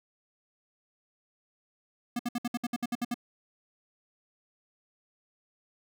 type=tone bursts; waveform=square; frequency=240 Hz; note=B3; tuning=49 cents flat; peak=-29 dBFS; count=11; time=2.16-3.143 s; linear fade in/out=5 ms; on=33 ms; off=62 ms; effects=none